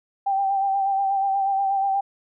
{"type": "tone with vibrato", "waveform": "sine", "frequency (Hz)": 784, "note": "G5", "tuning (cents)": 0, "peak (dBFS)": -19, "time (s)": [0.26, 2.01], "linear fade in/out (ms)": 10, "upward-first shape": "sine", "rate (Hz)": 8.3, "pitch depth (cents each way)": 31, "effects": []}